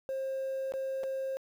triangle tone with dropouts, 533 Hz, C5, 32 cents sharp, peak -29 dBFS, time 0.09-1.37 s, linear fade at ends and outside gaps 0 ms, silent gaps 0.721-0.738 / 1.034-1.038 s, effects tanh soft clip ceiling -27 dBFS + 10-bit

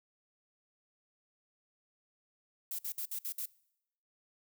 violet noise bursts, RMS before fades -38 dBFS, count 6, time 2.71-3.458 s, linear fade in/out 5 ms, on 78 ms, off 56 ms, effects noise-tail reverb RT60 0.8 s tail -23 dB re dry

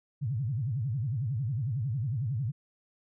sine tone with vibrato, 123.47 Hz, B2, in tune, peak -28 dBFS, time 0.21-2.52 s, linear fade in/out 20 ms, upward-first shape sine, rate 11 Hz, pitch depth 300 cents each way, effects none

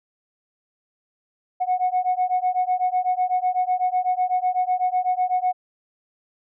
sine beating tone pair, 729 / 737 Hz, F#5 / F#5, -26 / -7 cents, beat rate 8 Hz, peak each -21 dBFS, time 1.6-5.53 s, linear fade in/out 20 ms, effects tanh soft clip ceiling -14 dBFS

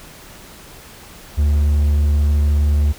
triangle tone, 73.42 Hz, D2, in tune, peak -10 dBFS, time 1.37-2.93 s, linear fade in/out 20 ms, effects pink hiss -40 dBFS RMS until 2.98 s

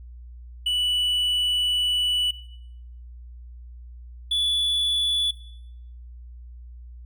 triangle tone pair in turn, 2960 / 3441 Hz, F#7 / A7, 0 / -39 cents, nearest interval minor third, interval 261 cents, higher second, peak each -19 dBFS, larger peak neither, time 0.66-2.31 / 4.31-5.31 s, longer first, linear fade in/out 5 ms, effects noise-tail reverb RT60 0.8 s tail -17 dB re dry + added 60 Hz sine -39 dBFS peak until 7.05 s

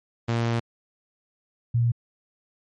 sawtooth / sine tone pair in turn, 116.54 / 118.17 Hz, A#2 / A#2, 0 / +24 cents, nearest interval unison, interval 24 cents, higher second, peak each -18 dBFS, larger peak neither, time 0.28-0.6 / 1.74-1.92 s, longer first, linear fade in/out 10 ms, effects low-pass 5000 Hz 12 dB/octave + MP3 48 kbps

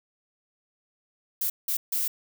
violet noise bursts at uneven times, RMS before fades -27 dBFS, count 3, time 1.41-1.5 / 1.68-1.77 / 1.92-2.08 s, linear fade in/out 5 ms, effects none

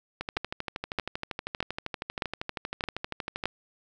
two click trains, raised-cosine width 0.3 ms, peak -16 / -11 dBFS, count 42 / 6, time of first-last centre 0.21-3.438 / 0.37-3.456 s, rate 12.7 / 1.62 Hz, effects none

